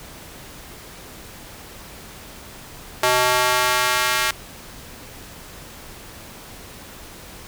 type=tone with high-pass filter sweep; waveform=square; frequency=125.4 Hz; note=B2; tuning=27 cents sharp; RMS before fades=-19 dBFS; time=3.03-4.31 s; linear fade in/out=2 ms; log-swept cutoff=680 to 1500 Hz; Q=0.99; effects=pink hiss -40 dBFS RMS until 7.47 s